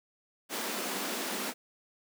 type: high-pass noise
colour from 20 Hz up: pink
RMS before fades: -35 dBFS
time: 0.49-1.54 s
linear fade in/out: 50 ms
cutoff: 190 Hz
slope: 96 dB/octave
effects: none